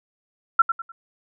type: tone with echo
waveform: sine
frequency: 1356 Hz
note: E6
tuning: 49 cents sharp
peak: -9 dBFS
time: 0.59-0.62 s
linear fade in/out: 5 ms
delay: 100 ms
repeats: 3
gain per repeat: -10 dB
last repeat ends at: 0.92 s
effects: none